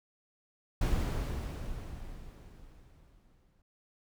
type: noise with exponential decay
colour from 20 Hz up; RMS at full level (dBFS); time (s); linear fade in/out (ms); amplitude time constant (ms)
brown; -27; 0.81-3.62; 5; 610
effects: none